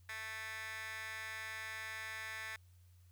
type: tone with high-pass filter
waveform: 15% pulse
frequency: 220 Hz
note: A3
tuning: in tune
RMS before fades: -45 dBFS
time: 0.09-2.56 s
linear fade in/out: 2 ms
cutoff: 1600 Hz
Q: 9.5
effects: added 89 Hz sine -60 dBFS peak until 3.11 s + white hiss -75 dBFS RMS until 3.11 s